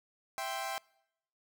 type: chord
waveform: sawtooth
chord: C major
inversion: first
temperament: equal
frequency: 659.3 / 784 / 1046.5 Hz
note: E5 / G5 / C6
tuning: 0 / 0 / 0 cents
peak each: -37 / -34 / -38 dBFS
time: 0.38-0.78 s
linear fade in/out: 0 ms
effects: noise-tail reverb RT60 0.8 s tail -25 dB re dry